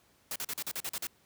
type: noise bursts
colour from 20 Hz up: white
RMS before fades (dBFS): -36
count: 9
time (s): 0.31-1.07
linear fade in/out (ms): 2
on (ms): 48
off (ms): 41
effects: pink hiss -66 dBFS RMS until 1.25 s + high-pass 80 Hz 12 dB/octave